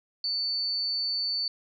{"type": "tone with amplitude modulation", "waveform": "sine", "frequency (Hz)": 4500, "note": "C#8", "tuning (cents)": 25, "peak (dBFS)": -25, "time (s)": [0.24, 1.48], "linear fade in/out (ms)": 2, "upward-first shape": "sine", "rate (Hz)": 198, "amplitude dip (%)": 30, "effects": []}